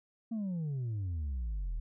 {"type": "exponential sweep", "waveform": "sine", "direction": "down", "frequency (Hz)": [233.1, 37.8], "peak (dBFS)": -30, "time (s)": [0.31, 1.8], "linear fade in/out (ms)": 10, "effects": ["tanh soft clip ceiling -32 dBFS"]}